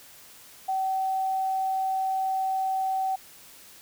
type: tone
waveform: sine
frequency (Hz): 764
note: G5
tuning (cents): -45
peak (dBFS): -24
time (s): 0.68-3.16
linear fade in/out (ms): 10
effects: white hiss -50 dBFS RMS until 3.81 s